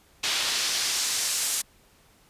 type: noise with band-pass filter sweep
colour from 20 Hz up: pink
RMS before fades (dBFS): -27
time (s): 0.23-1.62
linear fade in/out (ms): 10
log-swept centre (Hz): 3700 to 8400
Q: 1.1
effects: pink hiss -59 dBFS RMS until 2.29 s + resampled to 32000 Hz

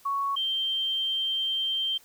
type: tone pair in turn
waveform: sine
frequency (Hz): 1112 / 3145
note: C#6 / G7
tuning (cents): +5 / +5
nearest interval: octave + tritone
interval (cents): 1800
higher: second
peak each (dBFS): -25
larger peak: neither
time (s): 0.05-0.36 / 0.36-1.98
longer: second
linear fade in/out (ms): 10
effects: white hiss -57 dBFS RMS until 2.04 s

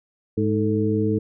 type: harmonic tone with a mistuned harmonic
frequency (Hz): 105.1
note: G#2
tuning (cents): +21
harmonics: 1 / 2 / 3 / 4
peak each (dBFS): -24 / -24 / -24 / -24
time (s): 0.37-1.19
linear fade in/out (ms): 10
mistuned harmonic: 4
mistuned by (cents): +77
effects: none

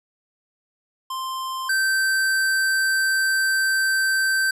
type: tone pair in turn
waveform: square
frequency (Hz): 1046.5 / 1554.5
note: C6 / G6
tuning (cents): 0 / -15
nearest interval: perfect fifth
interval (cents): 685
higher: second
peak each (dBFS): -27 / -19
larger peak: second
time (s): 1.1-1.69 / 1.69-4.51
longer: second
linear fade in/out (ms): 5
effects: resampled to 32000 Hz

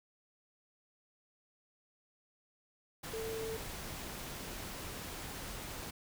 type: tone in noise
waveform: sine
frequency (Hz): 445.8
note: A4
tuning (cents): +23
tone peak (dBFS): -38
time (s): 3.13-3.57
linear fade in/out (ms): 10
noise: pink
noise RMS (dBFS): -44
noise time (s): 3.03-5.91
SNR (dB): +3
effects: none

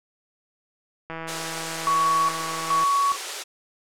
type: click train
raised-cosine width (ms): 0.5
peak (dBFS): -19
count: 284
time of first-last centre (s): 1.1-2.836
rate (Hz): 163
type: high-pass noise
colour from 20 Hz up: white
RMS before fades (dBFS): -30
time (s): 1.27-3.44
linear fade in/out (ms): 20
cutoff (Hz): 330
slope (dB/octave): 48
type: tone with tremolo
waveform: sine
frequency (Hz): 1120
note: C#6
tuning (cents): +18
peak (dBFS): -18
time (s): 1.87-3.16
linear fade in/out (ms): 0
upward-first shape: square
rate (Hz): 1.2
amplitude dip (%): 75
effects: low-pass 8000 Hz 12 dB/octave

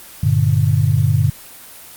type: chord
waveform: sine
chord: G minor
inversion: none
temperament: just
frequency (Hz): 98 / 117.6 / 147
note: G2 / Bb2 / D3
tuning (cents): 0 / +16 / +2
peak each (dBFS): -16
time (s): 0.23-1.3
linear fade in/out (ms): 5
effects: white hiss -38 dBFS RMS until 1.96 s + Opus 24 kbps

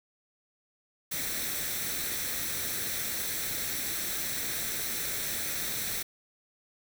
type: noise with comb filter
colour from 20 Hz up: white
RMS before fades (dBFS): -33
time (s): 1.11-6.03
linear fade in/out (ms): 10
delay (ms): 0.51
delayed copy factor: +0.55
effects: none

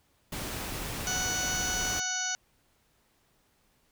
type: noise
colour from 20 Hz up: pink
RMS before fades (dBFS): -36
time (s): 0.32-2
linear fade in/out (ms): 5
type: harmonic tone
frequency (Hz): 740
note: F#5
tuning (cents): 0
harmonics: 1 / 2 / 3 / 4 / 5 / 6 / 7 / 8 / 9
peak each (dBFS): -40 / -35 / -44 / -40 / -44 / -41 / -45 / -33 / -38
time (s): 1.07-2.35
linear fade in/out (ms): 0
effects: pink hiss -69 dBFS RMS until 3.91 s

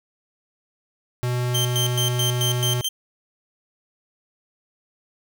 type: tone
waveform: square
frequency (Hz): 123.47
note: B2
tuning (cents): 0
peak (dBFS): -22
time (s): 1.23-2.81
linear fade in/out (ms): 0
type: tone with tremolo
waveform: sawtooth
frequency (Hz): 3136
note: G7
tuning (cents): 0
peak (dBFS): -18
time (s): 1.54-2.89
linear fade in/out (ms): 10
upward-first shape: square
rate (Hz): 4.6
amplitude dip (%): 80
effects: none

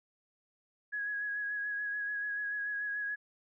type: tone with vibrato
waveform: sine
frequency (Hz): 1667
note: G#6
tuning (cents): +6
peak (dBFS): -33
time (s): 0.92-3.16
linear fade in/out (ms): 20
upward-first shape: sine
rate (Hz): 6.9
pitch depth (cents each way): 24
effects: none

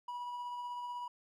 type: tone with tremolo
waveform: triangle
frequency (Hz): 974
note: B5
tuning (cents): -24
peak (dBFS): -36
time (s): 0.08-1.08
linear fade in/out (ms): 5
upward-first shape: sine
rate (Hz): 16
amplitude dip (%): 25
effects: none

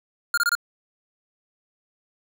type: tone bursts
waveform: square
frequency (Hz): 1415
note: F6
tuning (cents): +22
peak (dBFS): -19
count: 4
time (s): 0.34-0.552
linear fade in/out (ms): 2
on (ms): 35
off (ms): 24
effects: none

